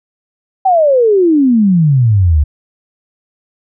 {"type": "exponential sweep", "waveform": "sine", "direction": "down", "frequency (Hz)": [784, 69.8], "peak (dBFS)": -6, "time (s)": [0.65, 2.44], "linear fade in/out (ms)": 10, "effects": []}